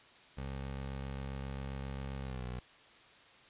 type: tone with pitch glide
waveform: 20% pulse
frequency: 67.5 to 61.9 Hz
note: C#2 to B1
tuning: -45 to +5 cents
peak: -34 dBFS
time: 0.37-2.6 s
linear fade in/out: 10 ms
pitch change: -150 cents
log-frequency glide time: 2.21-2.44 s
effects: white hiss -59 dBFS RMS until 3.49 s + resampled to 8000 Hz